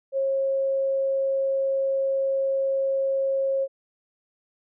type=tone; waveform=sine; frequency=541 Hz; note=C#5; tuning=42 cents flat; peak=-21 dBFS; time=0.12-3.68 s; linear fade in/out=50 ms; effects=none